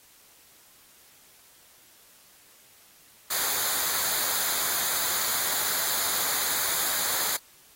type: noise with comb filter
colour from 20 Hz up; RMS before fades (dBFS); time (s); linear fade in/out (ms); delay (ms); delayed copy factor
white; -27; 3.3-7.37; 10; 0.36; -0.65
effects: white hiss -56 dBFS RMS until 7.75 s + AAC 48 kbps